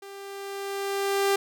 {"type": "tone with level ramp", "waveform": "sawtooth", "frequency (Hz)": 395.9, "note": "G4", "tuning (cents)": 17, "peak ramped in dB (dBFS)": [-37, -16], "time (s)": [0.02, 1.36], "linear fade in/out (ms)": 5, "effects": []}